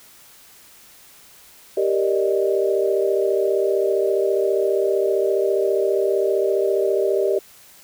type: chord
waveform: sine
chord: Eb major seventh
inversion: first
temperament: equal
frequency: 392 / 466.2 / 587.3 / 622.3 Hz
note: G4 / Bb4 / D5 / Eb5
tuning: 0 / 0 / 0 / 0 cents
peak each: -19 / -24 / -25 / -24 dBFS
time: 1.77-7.39 s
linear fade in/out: 5 ms
effects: white hiss -48 dBFS RMS until 7.83 s